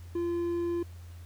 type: tone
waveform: triangle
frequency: 344.1 Hz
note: F4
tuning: 26 cents flat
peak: -26 dBFS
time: 0.15-0.83 s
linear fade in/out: 5 ms
effects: added 86 Hz sine -43 dBFS peak until 1.25 s + pink hiss -59 dBFS RMS until 1.25 s